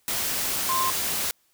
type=tone in noise; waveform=sine; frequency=1046.5 Hz; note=C6; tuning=in tune; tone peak=-23 dBFS; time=0.69-0.9 s; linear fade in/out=0 ms; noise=white; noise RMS=-27 dBFS; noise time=0.08-1.31 s; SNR=+1 dB; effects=white hiss -66 dBFS RMS until 1.53 s